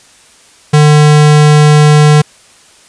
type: tone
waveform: square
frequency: 150 Hz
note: D3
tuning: 37 cents sharp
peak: -3 dBFS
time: 0.73-2.22 s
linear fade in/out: 10 ms
effects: white hiss -42 dBFS RMS until 2.88 s + resampled to 22050 Hz